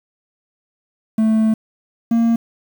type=tone pair in turn; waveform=triangle; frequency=220 / 230.8 Hz; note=A3 / A#3; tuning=0 / -17 cents; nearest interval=minor second; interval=83 cents; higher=second; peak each=-10 dBFS; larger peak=neither; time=1.18-1.54 / 2.11-2.36 s; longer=first; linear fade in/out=5 ms; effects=7-bit